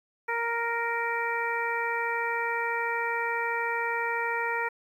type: harmonic tone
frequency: 466.2 Hz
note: A#4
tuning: in tune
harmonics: 1 / 2 / 3 / 4 / 5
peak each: -34 / -31 / -34 / -32 / -35 dBFS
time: 0.28-4.69 s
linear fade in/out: 10 ms
effects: 10-bit

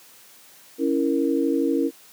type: chord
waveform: sine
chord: A# diminished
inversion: first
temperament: equal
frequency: 277.2 / 329.6 / 466.2 Hz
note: C#4 / E4 / A#4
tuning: 0 / 0 / 0 cents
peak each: -22 / -23 / -25 dBFS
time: 0.78-1.91 s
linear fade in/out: 50 ms
effects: white hiss -50 dBFS RMS until 2.12 s + high-pass 150 Hz 12 dB/octave

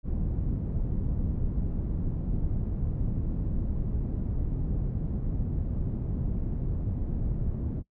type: low-pass noise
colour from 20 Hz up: pink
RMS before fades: -29 dBFS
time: 0.03-7.83 s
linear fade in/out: 50 ms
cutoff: 190 Hz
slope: 12 dB/octave
effects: noise-tail reverb RT60 0.1 s tail -21 dB re dry

